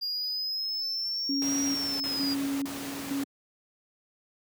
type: linear two-way sweep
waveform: triangle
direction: up then down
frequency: 4808 to 5700 to 4808 Hz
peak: -28 dBFS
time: 0.01-2.35 s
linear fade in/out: 20 ms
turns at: 1.62 s
type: tone with tremolo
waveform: sine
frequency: 277.2 Hz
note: C#4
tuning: in tune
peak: -27 dBFS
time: 1.29-3.24 s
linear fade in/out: 5 ms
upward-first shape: square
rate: 1.1 Hz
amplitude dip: 65%
type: noise bursts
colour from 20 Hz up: pink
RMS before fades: -38 dBFS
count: 3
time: 1.42-3.236 s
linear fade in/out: 0 ms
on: 580 ms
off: 38 ms
effects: high-pass 150 Hz 12 dB/octave